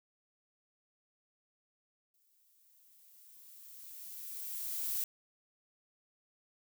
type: noise with exponential growth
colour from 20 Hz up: violet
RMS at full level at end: -34 dBFS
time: 2.14-5.04 s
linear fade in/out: 2 ms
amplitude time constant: 630 ms
effects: none